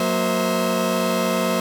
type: tone cluster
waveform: 30% pulse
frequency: 183.2 / 232.1 / 522 / 645 Hz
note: F#3 / A#3 / C5 / E5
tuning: -17 / -7 / -4 / -38 cents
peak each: -22 dBFS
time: 0-1.6 s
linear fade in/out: 2 ms
effects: 8-bit